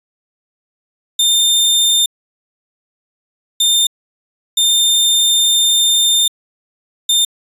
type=tone bursts at uneven times; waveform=sawtooth; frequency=3612 Hz; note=A7; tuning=45 cents sharp; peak=-7 dBFS; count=4; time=1.19-2.06 / 3.6-3.87 / 4.57-6.28 / 7.09-7.25 s; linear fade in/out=5 ms; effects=resampled to 32000 Hz

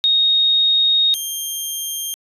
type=tone pair in turn; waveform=sine / 10% pulse; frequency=3729 / 3189 Hz; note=A#7 / G7; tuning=0 / +29 cents; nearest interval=minor third; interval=271 cents; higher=first; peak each=-12 / -14 dBFS; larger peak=first; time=0.04-1.14 / 1.14-2.14 s; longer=first; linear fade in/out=0 ms; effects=resampled to 32000 Hz

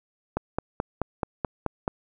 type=click train; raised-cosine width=1 ms; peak=-11 dBFS; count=8; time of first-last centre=0.37-1.879 s; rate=4.64 Hz; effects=none

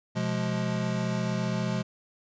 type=chord; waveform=square; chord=F diminished; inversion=second; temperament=just; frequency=125.72 / 174.61 / 209.5 Hz; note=Cb3 / F3 / Ab3; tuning=+31 / 0 / +15 cents; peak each=-32 dBFS; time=0.15-1.83 s; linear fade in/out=20 ms; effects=resampled to 16000 Hz

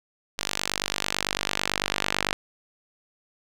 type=tone with band-pass filter sweep; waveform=sawtooth; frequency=49 Hz; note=G1; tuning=in tune; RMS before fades=-29 dBFS; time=0.38-2.33 s; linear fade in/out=0 ms; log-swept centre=5000 to 2700 Hz; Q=0.78; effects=none

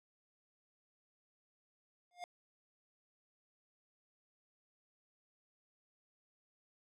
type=tone with exponential growth; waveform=square; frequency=709 Hz; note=F5; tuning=26 cents sharp; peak=-40 dBFS; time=2.11-2.24 s; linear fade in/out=1 ms; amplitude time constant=28 ms; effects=low-pass 8000 Hz 12 dB/octave

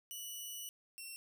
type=tone pair in turn; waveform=10% pulse; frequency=2951 / 2713 Hz; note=F#7 / E7; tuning=-5 / +49 cents; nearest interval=minor second; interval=146 cents; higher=first; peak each=-35 / -37 dBFS; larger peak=first; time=0.11-0.69 / 0.98-1.16 s; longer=first; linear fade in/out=0 ms; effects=none

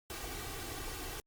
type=noise with comb filter; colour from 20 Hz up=pink; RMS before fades=-42 dBFS; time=0.1-1.2 s; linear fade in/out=0 ms; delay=2.6 ms; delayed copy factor=+0.7; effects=Opus 48 kbps

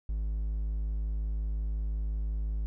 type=tone; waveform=triangle; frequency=52.8 Hz; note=G#1; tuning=29 cents sharp; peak=-27 dBFS; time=0.09-2.66 s; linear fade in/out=0 ms; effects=none

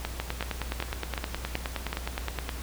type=two click trains; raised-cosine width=0.3 ms; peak=-14 / -14 dBFS; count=23 / 6; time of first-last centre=0.2-2.492 / 0.05-1.93 s; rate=9.6 / 2.66 Hz; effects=added 60 Hz sine -36 dBFS peak until 2.62 s + pink hiss -42 dBFS RMS until 2.62 s

